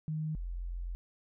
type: tone pair in turn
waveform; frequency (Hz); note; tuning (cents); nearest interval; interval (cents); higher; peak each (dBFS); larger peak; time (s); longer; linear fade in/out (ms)
sine; 155.56 / 43.65; D#3 / F1; 0 / 0; octave + minor seventh; 2200; first; -32 / -35; first; 0.08-0.35 / 0.35-0.95; second; 0
effects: none